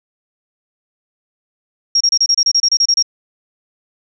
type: tone bursts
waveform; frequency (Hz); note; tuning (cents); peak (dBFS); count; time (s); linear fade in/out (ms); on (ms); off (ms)
sine; 5588; F8; 0; -9; 13; 1.95-3.026; 5; 56; 29
effects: none